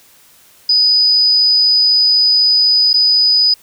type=tone with dropouts; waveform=sine; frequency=4978 Hz; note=D#8; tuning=in tune; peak=-8 dBFS; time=0.69-3.54 s; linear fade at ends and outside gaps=5 ms; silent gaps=2.932-2.94 s; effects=white hiss -47 dBFS RMS until 3.62 s